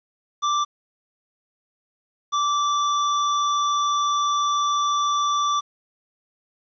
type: tone pair in turn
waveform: square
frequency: 1174.7 / 1166.6 Hz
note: D6 / D6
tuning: 0 / -12 cents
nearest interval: unison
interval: 12 cents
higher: first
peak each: -20 / -20 dBFS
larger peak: neither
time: 0.42-0.65 / 2.32-5.61 s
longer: second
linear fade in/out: 20 ms
effects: resampled to 16000 Hz + 9-bit